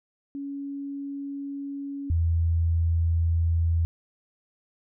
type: tone pair in turn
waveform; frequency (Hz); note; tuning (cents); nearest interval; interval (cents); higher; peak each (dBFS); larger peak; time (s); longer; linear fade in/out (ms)
sine; 280 / 83.24; C#4 / E2; +18 / +17; octave + major sixth; 2101; first; -31 / -20; second; 0.35-2.1 / 2.1-3.85; neither; 0
effects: none